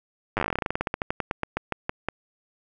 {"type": "slowing click train", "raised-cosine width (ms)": 0.5, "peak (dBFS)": -10, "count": 29, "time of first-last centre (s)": [0.37, 2.086], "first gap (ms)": 9, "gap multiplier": 1.12, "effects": []}